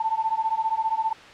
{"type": "beating tone pair", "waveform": "sine", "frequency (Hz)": [880, 895], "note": ["A5", "A5"], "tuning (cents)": [0, 29], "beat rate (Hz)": 15, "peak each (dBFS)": -25, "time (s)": [0, 1.13], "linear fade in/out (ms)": 5, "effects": ["white hiss -44 dBFS RMS until 1.33 s", "low-pass 3000 Hz 12 dB/octave"]}